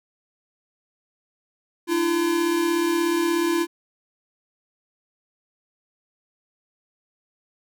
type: tone pair together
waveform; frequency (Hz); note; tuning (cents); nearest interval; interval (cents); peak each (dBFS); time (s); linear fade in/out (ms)
square; 302.8 / 339.5; D#4 / F4; -47 / -49; major second; 198; -28 / -21; 1.87-3.67; 50
effects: none